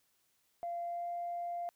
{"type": "tone with pitch glide", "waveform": "sine", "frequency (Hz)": [690, 695.2], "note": ["F5", "F5"], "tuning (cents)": [-21, -8], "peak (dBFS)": -35, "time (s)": [0.63, 1.69], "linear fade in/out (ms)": 0, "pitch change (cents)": 13, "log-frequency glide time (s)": [0.82, 1.07], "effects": ["tanh soft clip ceiling -31 dBFS", "white hiss -75 dBFS RMS until 1.75 s"]}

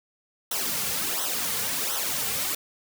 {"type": "noise with flanger", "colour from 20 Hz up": "white", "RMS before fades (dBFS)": -28, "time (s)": [0.51, 2.55], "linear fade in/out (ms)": 5, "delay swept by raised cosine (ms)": [0.42, 3.22], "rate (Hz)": 1.4, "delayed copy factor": -0.75, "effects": []}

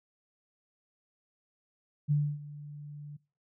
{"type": "tone with ADSR envelope", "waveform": "sine", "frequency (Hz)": 146.83, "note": "D3", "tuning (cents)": 0, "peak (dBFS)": -22, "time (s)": [2.08, 3.17], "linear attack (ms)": 33, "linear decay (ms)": 270, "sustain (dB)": -19, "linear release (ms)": 11, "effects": ["noise-tail reverb RT60 0.4 s tail -24 dB re dry"]}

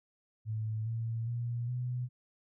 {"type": "tone with pitch steps", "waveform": "sine", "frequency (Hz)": [109.4, 114.11, 119.03, 124.15], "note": ["A2", "A#2", "A#2", "B2"], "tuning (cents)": [-9, -36, 37, 9], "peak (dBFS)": -32, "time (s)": [0.45, 2.09], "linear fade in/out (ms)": 50, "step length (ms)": 410, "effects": []}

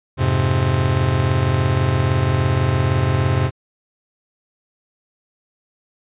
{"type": "chord", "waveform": "45% pulse", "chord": "F minor", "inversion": "none", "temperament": "just", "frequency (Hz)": [87.31, 104.77, 130.96], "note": ["F2", "Ab2", "C3"], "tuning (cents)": [0, 16, 2], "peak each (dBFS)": [-21, -21, -18], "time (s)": [0.17, 3.51], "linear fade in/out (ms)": 50, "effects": ["resampled to 8000 Hz"]}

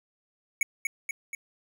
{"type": "tone with echo", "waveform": "square", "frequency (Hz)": 2228, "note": "C#7", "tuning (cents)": 8, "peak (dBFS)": -22, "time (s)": [0.61, 0.63], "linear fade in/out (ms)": 2, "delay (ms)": 240, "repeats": 3, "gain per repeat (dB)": -4, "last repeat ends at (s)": 1.35, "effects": []}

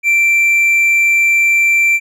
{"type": "tone", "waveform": "triangle", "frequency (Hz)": 2349, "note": "D7", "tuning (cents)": 0, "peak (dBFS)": -7, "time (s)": [0.03, 2], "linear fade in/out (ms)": 50, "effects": []}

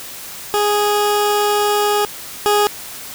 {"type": "tone pair in turn", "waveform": "20% pulse", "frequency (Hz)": [414.5, 414.5], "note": ["G#4", "G#4"], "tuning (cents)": [-3, -3], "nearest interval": "unison", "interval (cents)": 0, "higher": "neither", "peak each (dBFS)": [-9, -7], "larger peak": "second", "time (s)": [[0.54, 2.05], [2.46, 2.67]], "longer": "first", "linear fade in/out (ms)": 0, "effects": ["white hiss -32 dBFS RMS until 3.14 s"]}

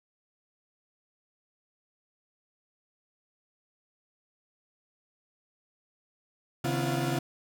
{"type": "tone cluster", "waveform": "35% pulse", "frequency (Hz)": [136, 156.4, 251.4, 341.7, 718], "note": ["C#3", "D#3", "B3", "F4", "F5"], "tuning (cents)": [-33, 9, 31, -38, 48], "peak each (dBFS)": [-29, -35, -35, -31, -35], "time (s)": [6.64, 7.19], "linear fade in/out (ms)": 5, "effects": []}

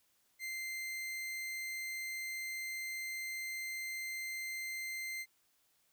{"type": "tone", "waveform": "40% pulse", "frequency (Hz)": 2085, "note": "C7", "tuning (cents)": -7, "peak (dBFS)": -38, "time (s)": [0.39, 5.26], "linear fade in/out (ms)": 50, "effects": ["white hiss -74 dBFS RMS until 5.92 s"]}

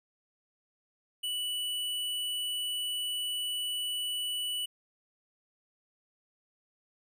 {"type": "tone", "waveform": "square", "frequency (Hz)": 2960, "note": "F#7", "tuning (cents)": 0, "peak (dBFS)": -32, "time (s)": [1.23, 4.66], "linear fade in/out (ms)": 10, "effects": []}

